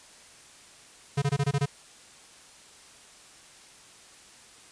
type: tone bursts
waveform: square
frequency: 141.4 Hz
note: C#3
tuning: 35 cents sharp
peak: -23 dBFS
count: 7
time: 1.17-1.659 s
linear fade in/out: 10 ms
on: 51 ms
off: 22 ms
effects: white hiss -52 dBFS RMS until 4.71 s + resampled to 22050 Hz